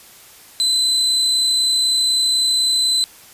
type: tone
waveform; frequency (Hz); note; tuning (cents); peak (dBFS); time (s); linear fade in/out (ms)
35% pulse; 4034; B7; +36; -13; 0.6-3.04; 0
effects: white hiss -44 dBFS RMS until 3.33 s + resampled to 32000 Hz